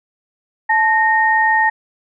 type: tone pair together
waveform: sine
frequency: 873 / 1849.8 Hz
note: A5 / A#6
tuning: -14 / -14 cents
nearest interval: octave + minor second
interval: 1300 cents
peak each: -14 dBFS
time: 0.69-1.7 s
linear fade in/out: 10 ms
effects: none